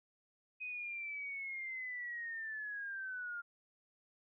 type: linear sweep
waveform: sine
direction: down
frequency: 2516 to 1396.9 Hz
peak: -40 dBFS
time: 0.6-3.42 s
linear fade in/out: 20 ms
effects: none